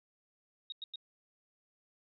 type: tone bursts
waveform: sine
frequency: 3757 Hz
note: A#7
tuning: 13 cents sharp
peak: -39 dBFS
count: 3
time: 0.7-0.958 s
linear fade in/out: 2 ms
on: 22 ms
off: 96 ms
effects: none